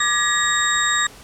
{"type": "tone cluster", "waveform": "sine", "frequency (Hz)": [1187, 1689, 1903, 3736, 7580], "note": ["D6", "G#6", "A#6", "A#7", "A#8"], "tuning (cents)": [18, 29, 35, 3, 28], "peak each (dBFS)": -23, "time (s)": [0, 1.07], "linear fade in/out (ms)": 5, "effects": ["pink hiss -43 dBFS RMS until 1.23 s", "low-pass 12000 Hz 12 dB/octave"]}